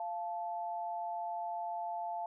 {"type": "tone pair together", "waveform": "sine", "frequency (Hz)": [692.9, 873], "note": ["F5", "A5"], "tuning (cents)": [-14, -14], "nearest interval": "major third", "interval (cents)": 400, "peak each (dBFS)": [-38, -39], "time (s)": [0, 2.26], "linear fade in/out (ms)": 2, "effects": []}